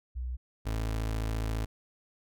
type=tone pair in turn; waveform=sine / 30% pulse; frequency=62 / 54.57 Hz; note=B1 / A1; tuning=+7 / -14 cents; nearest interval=major second; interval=221 cents; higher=first; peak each=-32 / -27 dBFS; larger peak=second; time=0.15-0.37 / 0.65-1.66 s; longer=second; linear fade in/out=20 ms; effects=none